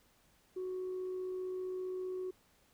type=tone with amplitude modulation; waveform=sine; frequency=370 Hz; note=F#4; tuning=in tune; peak=-34 dBFS; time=0.56-2.31 s; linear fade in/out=10 ms; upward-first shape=sine; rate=55.2 Hz; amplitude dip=25%; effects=tanh soft clip ceiling -34 dBFS + pink hiss -69 dBFS RMS until 2.73 s